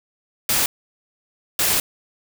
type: noise bursts at uneven times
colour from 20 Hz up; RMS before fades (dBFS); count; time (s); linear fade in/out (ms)
white; -19; 2; 0.49-0.66 / 1.59-1.8; 2
effects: none